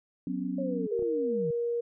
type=chord; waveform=sine; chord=F# suspended fourth; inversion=none; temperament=equal with one note detuned; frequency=185 / 251.1 / 277.2 Hz; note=F#3 / B3 / C#4; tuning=0 / +29 / 0 cents; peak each=-34 dBFS; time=0.27-0.87 s; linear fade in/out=2 ms
type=linear sweep; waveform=sine; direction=down; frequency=557 to 146.83 Hz; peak=-32 dBFS; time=0.58-1.51 s; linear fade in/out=5 ms
type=tone with pitch glide; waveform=sine; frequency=466.2 to 472.4 Hz; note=A#4 to A#4; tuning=0 to +23 cents; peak=-27 dBFS; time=0.91-1.81 s; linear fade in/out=10 ms; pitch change=+23 cents; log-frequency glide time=1.09-1.22 s
type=clicks; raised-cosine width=2 ms; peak=-29 dBFS; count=2; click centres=0.993 / 1.024 s
effects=none